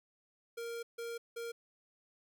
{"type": "tone bursts at uneven times", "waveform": "square", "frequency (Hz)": 466.2, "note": "A#4", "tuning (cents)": 0, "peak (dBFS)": -40, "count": 3, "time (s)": [[0.57, 0.83], [0.98, 1.18], [1.36, 1.52]], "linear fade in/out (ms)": 10, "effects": []}